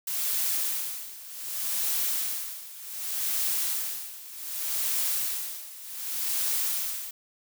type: noise with tremolo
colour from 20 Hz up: blue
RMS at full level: -27 dBFS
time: 0.07-7.11 s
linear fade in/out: 5 ms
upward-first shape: sine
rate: 0.66 Hz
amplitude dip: 85%
effects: none